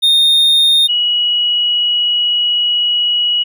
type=tone pair in turn; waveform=triangle / sine; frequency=3674 / 2916 Hz; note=A#7 / F#7; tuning=-26 / -26 cents; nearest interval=major third; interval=400 cents; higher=first; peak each=-6 / -11 dBFS; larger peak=first; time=0.02-0.88 / 0.88-3.44 s; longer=second; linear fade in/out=20 ms; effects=none